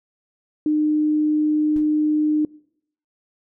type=tone; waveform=sine; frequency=303.9 Hz; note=D#4; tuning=41 cents flat; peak=-16 dBFS; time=0.66-2.45 s; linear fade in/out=2 ms
type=noise with exponential decay; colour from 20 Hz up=brown; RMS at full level=-34 dBFS; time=1.76-1.93 s; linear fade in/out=2 ms; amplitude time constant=35 ms
effects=noise-tail reverb RT60 0.7 s tail -23 dB re dry